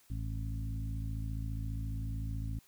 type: harmonic tone with a mistuned harmonic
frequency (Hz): 54.3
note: A1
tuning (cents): -22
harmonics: 1 / 2 / 3 / 4 / 5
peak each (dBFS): -37 / -38 / -47 / -50 / -48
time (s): 0.1-2.59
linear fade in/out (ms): 5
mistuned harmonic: 1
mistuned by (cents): -25
effects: white hiss -65 dBFS RMS until 2.67 s